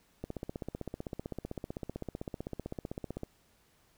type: click train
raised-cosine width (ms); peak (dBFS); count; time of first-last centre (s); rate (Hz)
2; -24; 48; 0.24-3.234; 15.7
effects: pink hiss -68 dBFS RMS until 3.97 s